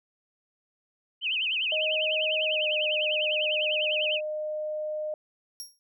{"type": "tone with vibrato", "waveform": "sine", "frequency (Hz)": 2794, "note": "F7", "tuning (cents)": 0, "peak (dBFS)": -25, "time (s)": [1.21, 4.21], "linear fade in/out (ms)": 50, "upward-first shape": "sine", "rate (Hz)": 10, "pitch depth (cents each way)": 200}
{"type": "tone with pitch glide", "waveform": "sine", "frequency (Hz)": [622.3, 611.6], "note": ["D#5", "D#5"], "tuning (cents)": [0, -30], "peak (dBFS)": -29, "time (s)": [1.72, 5.14], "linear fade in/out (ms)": 2, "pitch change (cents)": -30, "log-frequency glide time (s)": [2.47, 2.67]}
{"type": "tone with exponential decay", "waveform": "25% pulse", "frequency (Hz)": 5588, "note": "F8", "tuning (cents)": 0, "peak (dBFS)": -28, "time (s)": [5.6, 5.79], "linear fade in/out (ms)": 0, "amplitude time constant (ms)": 40}
{"effects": []}